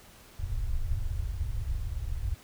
pink low-pass noise, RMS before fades -31 dBFS, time 0.39-2.35 s, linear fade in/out 10 ms, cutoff 110 Hz, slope 48 dB/octave, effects pink hiss -54 dBFS RMS until 2.43 s

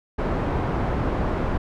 pink low-pass noise, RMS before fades -24 dBFS, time 0.18-1.58 s, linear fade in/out 10 ms, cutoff 1100 Hz, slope 12 dB/octave, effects none

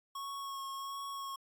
square tone with vibrato, 1098 Hz, C#6, 17 cents flat, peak -40 dBFS, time 0.15-1.36 s, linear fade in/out 5 ms, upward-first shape sine, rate 1.4 Hz, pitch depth 17 cents each way, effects AAC 64 kbps

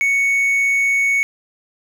triangle tone, 2221 Hz, C#7, 3 cents sharp, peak -12 dBFS, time 0.01-1.23 s, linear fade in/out 0 ms, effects none

